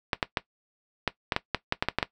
clicks, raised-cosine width 0.3 ms, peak -7 dBFS, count 12, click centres 0.132 / 0.228 / 0.372 / 1.077 / 1.322 / 1.364 / 1.547 / 1.724 / 1.825 / 1.886 / 1.986 / 2.028 s, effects noise-tail reverb RT60 0.1 s tail -17 dB re dry

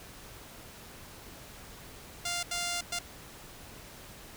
5% pulse tone bursts at uneven times, 698.5 Hz, F5, in tune, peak -20 dBFS, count 3, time 2.25-2.43 / 2.51-2.81 / 2.92-2.99 s, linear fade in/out 5 ms, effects pink hiss -49 dBFS RMS until 4.36 s

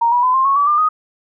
sine tone with pitch steps, 932.3 / 971.9 / 1013.2 / 1056.2 / 1101 / 1147.8 / 1196.5 / 1247.3 Hz, A#5 / B5 / B5 / C6 / C#6 / D6 / D6 / D#6, 0 / -28 / +44 / +16 / -12 / -40 / +32 / +4 cents, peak -11 dBFS, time 0.01-0.89 s, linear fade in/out 10 ms, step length 110 ms, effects none

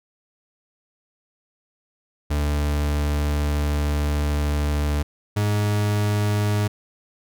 40% pulse tone pair in turn, 73.42 / 104.07 Hz, D2 / G#2, 0 / +4 cents, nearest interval tritone, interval 604 cents, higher second, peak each -19 / -18 dBFS, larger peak second, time 2.3-5.03 / 5.36-6.68 s, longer first, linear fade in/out 10 ms, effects none

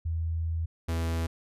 sine / 45% pulse tone pair in turn, 82 / 82.52 Hz, E2 / E2, -9 / +2 cents, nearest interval unison, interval 11 cents, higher second, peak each -27 dBFS, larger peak neither, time 0.05-0.66 / 0.88-1.27 s, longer first, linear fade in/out 10 ms, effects resampled to 32000 Hz

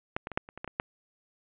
clicks, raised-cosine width 0.5 ms, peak -14 / -20 / -23 / -11 / -30 / -27 / -20 / -22 / -12 dBFS, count 9, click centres 0.165 / 0.271 / 0.317 / 0.375 / 0.489 / 0.576 / 0.645 / 0.677 / 0.799 s, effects resampled to 8000 Hz + 8-bit

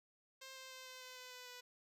5% pulse tone with pitch steps, 528 / 523.1 / 518.3 / 513.6 / 508.8 / 504.2 / 499.5 / 494.9 Hz, C5 / C5 / C5 / C5 / C5 / B4 / B4 / B4, +16 / -1 / -16 / -32 / -48 / +36 / +20 / +4 cents, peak -40 dBFS, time 0.41-1.61 s, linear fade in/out 10 ms, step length 150 ms, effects resampled to 32000 Hz

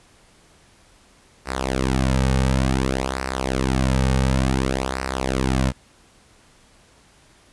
sawtooth tone with flanger, 65.5 Hz, C2, 2 cents sharp, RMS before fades -21 dBFS, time 1.45-5.73 s, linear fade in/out 50 ms, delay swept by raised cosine 0.29 to 2.99 ms, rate 0.56 Hz, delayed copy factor -0.8, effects pink hiss -54 dBFS RMS until 7.52 s + resampled to 24000 Hz

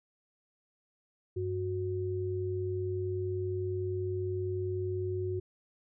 sine tone pair together, 97.43 / 366.8 Hz, G2 / F#4, -10 / -15 cents, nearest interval octave + major seventh, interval 2295 cents, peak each -34 / -33 dBFS, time 1.36-5.4 s, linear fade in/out 10 ms, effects none

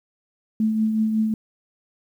sine tone with tremolo, 218.6 Hz, A3, 11 cents flat, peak -16 dBFS, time 0.6-1.34 s, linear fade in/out 2 ms, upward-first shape triangle, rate 5.4 Hz, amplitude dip 45%, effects 9-bit

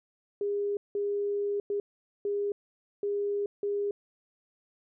sine tone bursts at uneven times, 406.7 Hz, G#4, 36 cents flat, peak -27 dBFS, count 6, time 0.41-0.77 / 0.95-1.6 / 1.7-1.8 / 2.25-2.52 / 3.03-3.46 / 3.63-3.91 s, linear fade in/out 2 ms, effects none

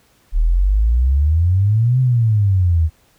sine exponential two-way sweep, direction up then down, 37.02 to 130.81 to 77.5 Hz, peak -11 dBFS, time 0.32-2.9 s, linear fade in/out 50 ms, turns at 2 s, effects pink hiss -56 dBFS RMS until 3.18 s

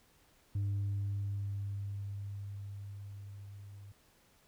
sine tone with level ramp, 100.2 Hz, G2, 38 cents sharp, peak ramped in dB -28 to -48 dBFS, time 0.55-3.92 s, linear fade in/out 5 ms, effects tanh soft clip ceiling -30 dBFS + pink hiss -67 dBFS RMS until 4.47 s

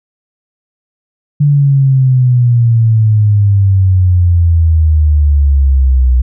sine exponential sweep, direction down, 146.83 to 61.6 Hz, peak -5 dBFS, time 1.4-6.22 s, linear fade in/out 10 ms, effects none

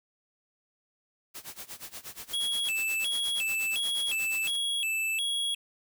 white noise with tremolo, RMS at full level -40 dBFS, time 1.34-4.57 s, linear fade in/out 20 ms, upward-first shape sine, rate 8.4 Hz, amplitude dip 90%
square tone with vibrato, 2960 Hz, F#7, in tune, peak -28 dBFS, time 2.33-5.55 s, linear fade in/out 10 ms, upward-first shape square, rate 1.4 Hz, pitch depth 200 cents each way
effects none

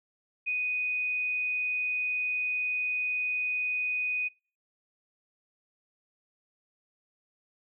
sine tone, 2489 Hz, D#7, in tune, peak -27 dBFS, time 0.46-4.29 s, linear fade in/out 20 ms, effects noise-tail reverb RT60 0.4 s tail -26 dB re dry

